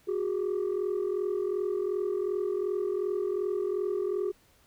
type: tone pair together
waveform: sine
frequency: 366.5 / 409.2 Hz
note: F#4 / G#4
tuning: -16 / -26 cents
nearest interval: major second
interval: 190 cents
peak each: -28 dBFS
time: 0.07-4.32 s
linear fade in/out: 20 ms
effects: tanh soft clip ceiling -24 dBFS + pink hiss -63 dBFS RMS until 4.66 s